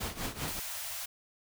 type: noise with tremolo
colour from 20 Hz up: pink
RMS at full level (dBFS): -34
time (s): 0-0.6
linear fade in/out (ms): 10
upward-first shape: triangle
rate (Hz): 5.1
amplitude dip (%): 85
type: band-stop noise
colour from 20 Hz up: white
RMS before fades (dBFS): -39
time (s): 0.47-1.06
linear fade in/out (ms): 10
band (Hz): 100 to 570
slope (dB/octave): 96
effects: none